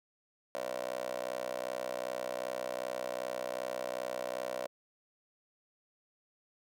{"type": "tone with high-pass filter", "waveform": "15% pulse", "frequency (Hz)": 62.6, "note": "B1", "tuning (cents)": 24, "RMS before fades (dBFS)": -38, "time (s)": [0.55, 4.67], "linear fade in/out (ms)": 0, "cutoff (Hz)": 550, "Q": 4, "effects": []}